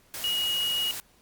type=tone in noise; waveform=sine; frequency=2888 Hz; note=F#7; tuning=43 cents flat; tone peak=-25 dBFS; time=0.24-0.91 s; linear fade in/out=0 ms; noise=white; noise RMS=-36 dBFS; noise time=0.14-1 s; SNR=+8 dB; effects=pink hiss -61 dBFS RMS until 1.21 s + Opus 48 kbps